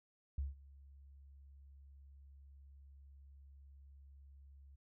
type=tone with ADSR envelope; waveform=sine; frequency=69.1 Hz; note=C#2; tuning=5 cents flat; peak=-34 dBFS; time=0.38-4.76 s; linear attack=4 ms; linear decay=160 ms; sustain=-22 dB; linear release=11 ms; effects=none

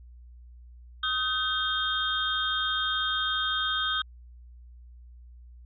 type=tone cluster; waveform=sine; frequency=1258 / 1535 / 3230 / 3646 Hz; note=D#6 / G6 / G#7 / A#7; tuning=+19 / -37 / -49 / -39 cents; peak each=-31 dBFS; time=1.03-4.02 s; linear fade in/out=5 ms; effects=added 60 Hz sine -46 dBFS peak until 5.65 s

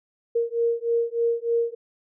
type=beating tone pair; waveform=sine; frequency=464.8 / 468.1 Hz; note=A#4 / A#4; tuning=-5 / +7 cents; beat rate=3.3 Hz; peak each=-24 dBFS; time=0.35-1.75 s; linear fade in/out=10 ms; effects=none

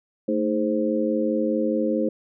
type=harmonic tone with a mistuned harmonic; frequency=104.8 Hz; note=G#2; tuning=16 cents sharp; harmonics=2 / 3 / 4 / 5; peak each=-25 / -25 / -29 / -25 dBFS; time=0.28-2.09 s; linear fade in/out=5 ms; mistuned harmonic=2; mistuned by=+100 cents; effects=none

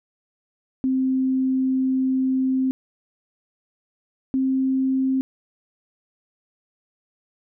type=tone pair in turn; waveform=sine; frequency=261.6 / 264 Hz; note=C4 / C4; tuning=0 / +16 cents; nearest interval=unison; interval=16 cents; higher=second; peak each=-18 dBFS; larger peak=neither; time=0.84-2.71 / 4.34-5.21 s; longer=first; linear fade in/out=0 ms; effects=none

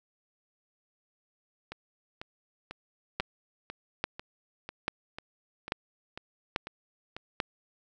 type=two click trains; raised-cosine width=0.3 ms; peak=-12 / -23 dBFS; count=6 / 12; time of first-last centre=3.2-7.402 / 1.72-7.166 s; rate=1.19 / 2.02 Hz; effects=none

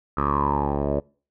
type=tone with low-pass filter sweep; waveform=10% pulse; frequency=71.3 Hz; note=C#2; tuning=49 cents sharp; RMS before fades=-23 dBFS; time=0.17-1 s; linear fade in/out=5 ms; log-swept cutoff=1300 to 590 Hz; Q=8.9; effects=noise-tail reverb RT60 0.4 s tail -25 dB re dry

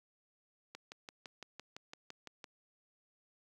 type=click train; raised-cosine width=0.2 ms; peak=-29 dBFS; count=11; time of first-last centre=0.75-2.442 s; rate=5.91 Hz; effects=high-pass 150 Hz 12 dB/octave + 11-bit

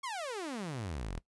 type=exponential sweep; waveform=sawtooth; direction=down; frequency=1129 to 36.38 Hz; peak=-33 dBFS; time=0.03-1.19 s; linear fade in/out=10 ms; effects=noise-tail reverb RT60 0.1 s tail -18 dB re dry + resampled to 24000 Hz

